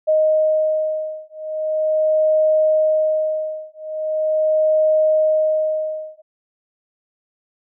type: beating tone pair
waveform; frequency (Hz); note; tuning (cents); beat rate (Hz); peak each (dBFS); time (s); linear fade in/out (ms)
sine; 622.3 / 622.71; D#5 / D#5; 0 / +1; 0.41; -18; 0.07-6.22; 20
effects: none